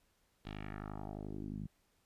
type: tone with low-pass filter sweep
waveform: 10% pulse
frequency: 51.5 Hz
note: G#1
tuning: 14 cents flat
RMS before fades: -44 dBFS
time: 0.45-1.67 s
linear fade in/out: 5 ms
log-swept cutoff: 3700 to 170 Hz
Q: 2.3
effects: pink hiss -75 dBFS RMS until 2.05 s + resampled to 32000 Hz